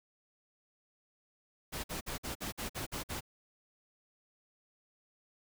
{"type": "noise bursts", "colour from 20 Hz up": "pink", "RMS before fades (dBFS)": -39, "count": 9, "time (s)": [1.72, 3.208], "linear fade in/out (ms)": 20, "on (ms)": 120, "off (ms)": 51, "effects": []}